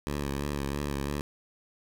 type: tone with vibrato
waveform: 10% pulse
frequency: 71 Hz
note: C#2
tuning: 42 cents sharp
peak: -22 dBFS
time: 0.07-1.21 s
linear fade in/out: 0 ms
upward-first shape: sine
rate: 3 Hz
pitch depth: 45 cents each way
effects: none